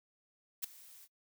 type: noise with ADSR envelope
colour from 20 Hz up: blue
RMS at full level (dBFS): -34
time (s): 0.62-1.08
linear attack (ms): 21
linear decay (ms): 6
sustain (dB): -22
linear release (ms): 45
effects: noise-tail reverb RT60 0.1 s tail -25 dB re dry